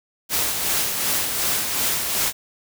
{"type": "noise with tremolo", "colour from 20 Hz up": "white", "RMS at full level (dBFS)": -21, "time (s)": [0.29, 2.33], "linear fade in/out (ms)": 50, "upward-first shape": "sine", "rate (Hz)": 2.7, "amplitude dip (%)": 40, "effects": []}